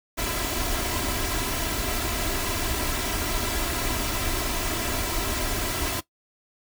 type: noise with comb filter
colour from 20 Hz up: pink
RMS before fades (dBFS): -27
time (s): 0.17-6.01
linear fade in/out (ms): 20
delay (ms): 3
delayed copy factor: +0.6
effects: noise-tail reverb RT60 0.1 s tail -17 dB re dry